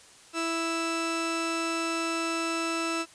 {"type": "tone pair together", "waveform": "sawtooth", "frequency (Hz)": [330, 1320], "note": ["E4", "E6"], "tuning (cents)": [2, 2], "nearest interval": "2 octaves", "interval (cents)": 2400, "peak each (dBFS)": [-26, -26], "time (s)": [0.33, 3.06], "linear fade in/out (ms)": 50, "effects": ["white hiss -53 dBFS RMS until 3.14 s", "resampled to 22050 Hz"]}